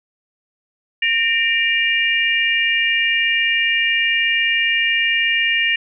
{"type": "tone cluster", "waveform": "sine", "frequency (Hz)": [1833, 2361, 2822], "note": ["A#6", "D7", "F7"], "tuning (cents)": [-30, 9, 17], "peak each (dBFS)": -19, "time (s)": [1.02, 5.76], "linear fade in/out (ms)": 5, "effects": []}